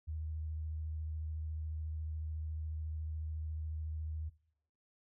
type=tone with vibrato; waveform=sine; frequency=78.2 Hz; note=D#2; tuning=9 cents sharp; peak=-37 dBFS; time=0.07-4.3 s; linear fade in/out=20 ms; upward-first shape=sine; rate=14 Hz; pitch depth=19 cents each way; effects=noise-tail reverb RT60 0.7 s tail -20 dB re dry